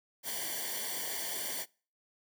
white noise with comb filter, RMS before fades -37 dBFS, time 0.23-1.66 s, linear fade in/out 50 ms, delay 0.77 ms, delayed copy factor -0.95, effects noise-tail reverb RT60 0.4 s tail -25 dB re dry

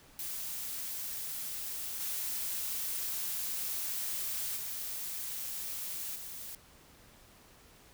blue noise with level steps, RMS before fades -39 / -36 / -39 / -44 dBFS, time 0.19-6.55 s, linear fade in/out 2 ms, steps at 2 / 4.56 / 6.15 s, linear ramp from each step 10 ms, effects pink hiss -59 dBFS RMS until 7.93 s

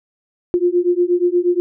sine beating tone pair, 349.2 / 357.6 Hz, F4 / F4, 0 / +41 cents, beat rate 8.4 Hz, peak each -16 dBFS, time 0.54-1.6 s, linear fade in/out 0 ms, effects none

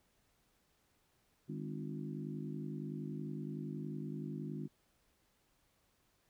harmonic tone with a mistuned harmonic, 50.7 Hz, G#1, 41 cents flat, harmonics 3 / 4 / 5 / 6 / 7, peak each -43 / -45 / -47 / -49 / -50 dBFS, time 1.48-4.68 s, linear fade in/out 20 ms, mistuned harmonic 5, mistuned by +51 cents, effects pink hiss -75 dBFS RMS until 6.29 s

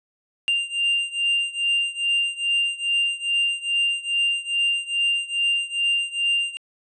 triangle beating tone pair, 2790 / 2792.4 Hz, F7 / F7, -2 / -1 cents, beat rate 2.4 Hz, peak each -21 / -23 dBFS, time 0.48-6.57 s, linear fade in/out 0 ms, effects resampled to 22050 Hz

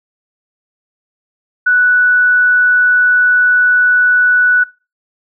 sine tone, 1480 Hz, F#6, in tune, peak -7 dBFS, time 1.66-4.64 s, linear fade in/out 10 ms, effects noise-tail reverb RT60 0.3 s tail -22 dB re dry

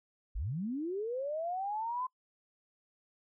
sine linear sweep, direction up, 36.71 to 1035 Hz, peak -33 dBFS, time 0.35-2.07 s, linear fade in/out 10 ms, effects noise-tail reverb RT60 0.1 s tail -23 dB re dry

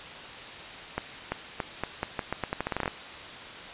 accelerating click train, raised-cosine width 0.5 ms, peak -13 dBFS, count 17, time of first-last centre 0.98-2.879 s, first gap 340 ms, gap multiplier 0.83, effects white hiss -41 dBFS RMS until 3.73 s + resampled to 8000 Hz

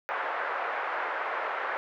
white band-pass noise, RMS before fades -32 dBFS, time 0.09-1.77 s, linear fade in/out 0 ms, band 500 to 1700 Hz, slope 24 dB/octave, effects none

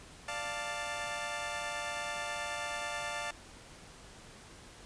15% pulse chord, D minor, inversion none, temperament equal with one note detuned, 587.3 / 698.5 / 885.6 Hz, D5 / F5 / A5, 0 / 0 / +11 cents, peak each -34 dBFS, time 0.28-3.31 s, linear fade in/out 5 ms, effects pink hiss -53 dBFS RMS until 4.85 s + resampled to 22050 Hz

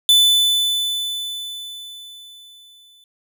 45% pulse tone with exponential decay, 3500 Hz, A7, 10 cents flat, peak -9 dBFS, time 0.09-3.04 s, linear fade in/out 1 ms, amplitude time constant 640 ms, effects none

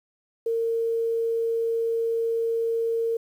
sine tone, 458 Hz, A#4, 31 cents flat, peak -22 dBFS, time 0.46-3.17 s, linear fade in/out 5 ms, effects 9-bit

